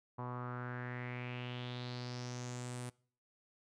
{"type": "tone with low-pass filter sweep", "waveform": "sawtooth", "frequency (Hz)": 123.47, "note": "B2", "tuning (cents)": 0, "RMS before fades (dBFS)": -43, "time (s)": [0.18, 2.9], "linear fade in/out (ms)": 10, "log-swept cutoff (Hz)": [1000, 9600], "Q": 4.5, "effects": ["noise-tail reverb RT60 0.5 s tail -24 dB re dry"]}